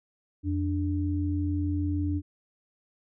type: tone pair together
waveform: sine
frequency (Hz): 87.32 / 293.7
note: F2 / D4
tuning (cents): 0 / 0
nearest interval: octave + major sixth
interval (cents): 2100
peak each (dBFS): -27 / -29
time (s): 0.43-2.22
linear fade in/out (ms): 50
effects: none